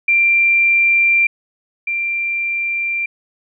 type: tone pair in turn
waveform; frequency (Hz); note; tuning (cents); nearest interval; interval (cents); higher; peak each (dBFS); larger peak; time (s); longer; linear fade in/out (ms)
sine; 2368 / 2368; D7 / D7; +14 / +14; unison; 0; neither; -10 / -17; first; 0.08-1.27 / 1.87-3.06; neither; 5
effects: none